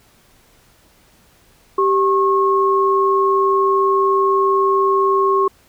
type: tone pair together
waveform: sine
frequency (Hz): 389.9 / 1087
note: G4 / C#6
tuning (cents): -9 / -34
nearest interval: octave + tritone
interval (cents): 1775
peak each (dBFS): -15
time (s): 1.78-5.48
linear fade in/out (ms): 5
effects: pink hiss -53 dBFS RMS until 5.68 s